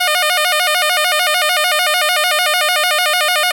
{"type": "tone with vibrato", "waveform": "10% pulse", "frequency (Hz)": 662, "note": "E5", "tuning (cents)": 7, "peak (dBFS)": -4, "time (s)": [0, 3.52], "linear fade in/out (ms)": 10, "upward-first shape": "square", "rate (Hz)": 6.7, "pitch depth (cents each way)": 150, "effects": []}